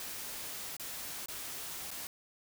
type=noise with dropouts; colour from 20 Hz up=white; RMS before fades=-42 dBFS; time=0-2.07 s; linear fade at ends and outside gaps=1 ms; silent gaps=0.767-0.797 / 1.259-1.284 / 1.906-1.913 s; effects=none